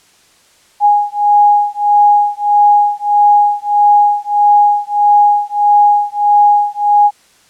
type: beating tone pair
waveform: sine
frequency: 825 / 826.6 Hz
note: G#5 / G#5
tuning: -12 / -8 cents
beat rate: 1.6 Hz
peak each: -10 dBFS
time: 0.8-7.11 s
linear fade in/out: 50 ms
effects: white hiss -49 dBFS RMS until 7.49 s + low-pass 9000 Hz 12 dB/octave